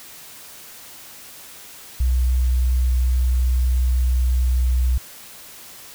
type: tone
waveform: sine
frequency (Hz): 62.5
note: B1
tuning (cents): +21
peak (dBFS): -15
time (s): 2-4.98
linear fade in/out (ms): 5
effects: white hiss -41 dBFS RMS until 5.94 s